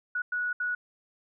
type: tone bursts at uneven times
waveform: sine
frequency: 1465 Hz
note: F#6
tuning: 18 cents flat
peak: -27 dBFS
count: 3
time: 0.15-0.22 / 0.32-0.53 / 0.6-0.75 s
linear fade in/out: 5 ms
effects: none